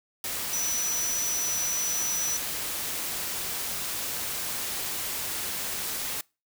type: tone in noise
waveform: sine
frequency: 5920 Hz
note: F#8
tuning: in tune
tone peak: -27 dBFS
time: 0.53-2.37 s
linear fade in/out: 2 ms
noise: white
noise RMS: -32 dBFS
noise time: 0.24-6.21 s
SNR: +2 dB
effects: noise-tail reverb RT60 0.3 s tail -26 dB re dry